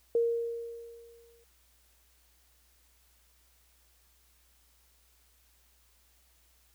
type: tone with exponential decay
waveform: sine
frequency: 466.2 Hz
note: A#4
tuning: in tune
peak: -22 dBFS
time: 0.15-1.44 s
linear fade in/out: 2 ms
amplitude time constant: 280 ms
effects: added 60 Hz sine -67 dBFS peak until 6.74 s + white hiss -67 dBFS RMS until 6.74 s